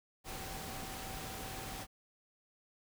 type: tone in noise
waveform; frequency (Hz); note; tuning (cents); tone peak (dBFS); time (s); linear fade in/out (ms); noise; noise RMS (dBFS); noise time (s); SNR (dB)
sine; 768; G5; -36; -50; 0.24-1.87; 50; pink; -44; 0.24-1.87; -9
effects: none